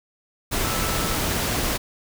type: tone in noise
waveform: sine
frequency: 1318.5 Hz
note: E6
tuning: in tune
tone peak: -32 dBFS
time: 0.63-1.15 s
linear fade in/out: 20 ms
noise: pink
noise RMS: -24 dBFS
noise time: 0.51-1.78 s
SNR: -11 dB
effects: none